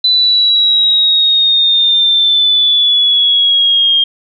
sine exponential sweep, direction down, 4005 to 3214 Hz, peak -7 dBFS, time 0.04-4.04 s, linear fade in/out 5 ms, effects none

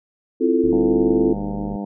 sine chord, F major seventh, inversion second, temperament equal, 261.6 / 329.6 / 349.2 / 440 Hz, C4 / E4 / F4 / A4, 0 / 0 / 0 / 0 cents, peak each -20 dBFS, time 0.4-1.34 s, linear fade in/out 20 ms
click train, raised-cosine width 3 ms, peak -20 dBFS, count 87, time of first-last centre 0.64-1.757 s, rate 77 Hz
harmonic tone, 100.8 Hz, G2, 49 cents sharp, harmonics 2 / 3 / 4 / 5 / 6 / 7 / 8 / 9, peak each -26 / -32 / -38 / -37 / -40 / -37 / -41 / -41 dBFS, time 0.72-1.85 s, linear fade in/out 5 ms
effects none

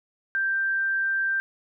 sine tone, 1574 Hz, G6, 7 cents sharp, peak -22 dBFS, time 0.35-1.4 s, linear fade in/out 0 ms, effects none

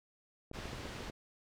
clicks, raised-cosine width 2 ms, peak -31 dBFS, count 7, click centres 0.514 / 0.588 / 0.656 / 0.732 / 0.856 / 1.007 / 1.099 s
pink low-pass noise, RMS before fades -45 dBFS, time 0.53-1.11 s, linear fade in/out 20 ms, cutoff 5000 Hz, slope 12 dB/octave
effects none

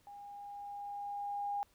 sine tone with level ramp, 812 Hz, G#5, 39 cents flat, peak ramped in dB -48 to -33 dBFS, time 0.07-1.63 s, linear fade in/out 0 ms, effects pink hiss -70 dBFS RMS until 1.74 s

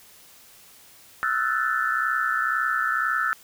sine tone cluster, 1302 / 1364 / 1494 / 1756 Hz, E6 / F6 / F#6 / A6, -22 / -41 / +16 / -4 cents, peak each -27 dBFS, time 1.23-3.33 s, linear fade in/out 0 ms, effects white hiss -51 dBFS RMS until 3.43 s

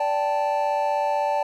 triangle chord, D suspended fourth, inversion none, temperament equal with one note detuned, 582.6 / 784 / 880 Hz, D5 / G5 / A5, -14 / 0 / 0 cents, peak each -23 / -25 / -22 dBFS, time 0-1.43 s, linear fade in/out 5 ms, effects none

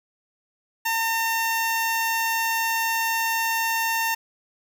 10% pulse tone with notch filter, 908 Hz, A#5, 46 cents flat, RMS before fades -24 dBFS, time 0.85-4.15 s, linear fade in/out 10 ms, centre 4100 Hz, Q 1.1, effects none

